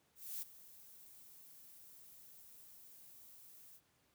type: noise with ADSR envelope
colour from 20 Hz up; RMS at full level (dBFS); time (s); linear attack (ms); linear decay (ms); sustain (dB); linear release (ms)
violet; -42; 0.15-3.81; 270; 15; -17; 58
effects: pink hiss -75 dBFS RMS until 4.14 s + high-pass 80 Hz 12 dB/octave